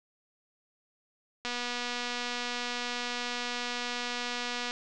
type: click train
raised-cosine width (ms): 0.2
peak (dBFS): -17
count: 793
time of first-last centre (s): 1.45-4.709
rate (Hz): 243
effects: low-pass 7000 Hz 12 dB/octave